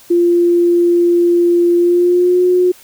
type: tone with pitch glide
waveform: sine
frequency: 346.6 to 361.5 Hz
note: F4 to F#4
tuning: -13 to -40 cents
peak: -8 dBFS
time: 0.1-2.72 s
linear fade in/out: 10 ms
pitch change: +73 cents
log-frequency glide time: 1.76-2.42 s
effects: white hiss -43 dBFS RMS until 2.83 s